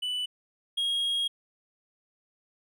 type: tone pair in turn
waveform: triangle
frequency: 2979 / 3274 Hz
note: F#7 / G#7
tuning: +11 / -25 cents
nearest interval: major second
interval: 164 cents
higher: second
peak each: -27 / -24 dBFS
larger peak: second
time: 0.02-0.26 / 0.77-1.28 s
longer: second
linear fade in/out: 10 ms
effects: none